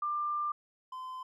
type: tone pair in turn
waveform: sine / triangle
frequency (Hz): 1191 / 1027.2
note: D6 / C6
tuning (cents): +24 / -32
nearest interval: minor third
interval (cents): 256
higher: first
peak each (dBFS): -30 / -37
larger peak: first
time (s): 0.02-0.52 / 0.92-1.23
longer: first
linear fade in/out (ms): 5
effects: none